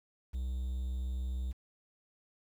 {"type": "tone with quantisation", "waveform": "triangle", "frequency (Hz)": 63.3, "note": "B1", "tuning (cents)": 43, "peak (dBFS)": -31, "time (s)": [0.33, 1.53], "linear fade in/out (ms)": 20, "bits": 10, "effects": []}